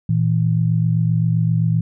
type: tone pair together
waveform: sine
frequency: 115.1 / 162.78 Hz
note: A#2 / E3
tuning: -22 / -21 cents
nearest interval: tritone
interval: 601 cents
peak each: -17 dBFS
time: 0.09-1.81 s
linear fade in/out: 5 ms
effects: none